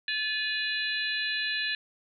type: harmonic tone with a mistuned harmonic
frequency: 576 Hz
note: D5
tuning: 34 cents flat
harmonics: 3 / 4 / 5 / 6 / 7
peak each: -31 / -35 / -38 / -38 / -33 dBFS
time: 0.08-1.75 s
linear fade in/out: 2 ms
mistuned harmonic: 4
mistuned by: +130 cents
effects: none